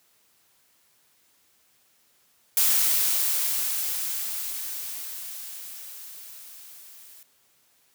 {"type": "noise with level ramp", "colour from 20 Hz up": "blue", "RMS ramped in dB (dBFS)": [-20, -49], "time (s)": [2.57, 7.23], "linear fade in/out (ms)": 2, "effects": ["white hiss -64 dBFS RMS until 7.94 s", "high-pass 60 Hz 12 dB/octave"]}